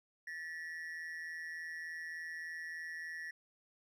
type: ring-modulated tone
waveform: triangle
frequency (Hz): 1842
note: A#6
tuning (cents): -21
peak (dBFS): -37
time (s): 0.27-3.31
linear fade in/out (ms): 5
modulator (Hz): 81.7
effects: none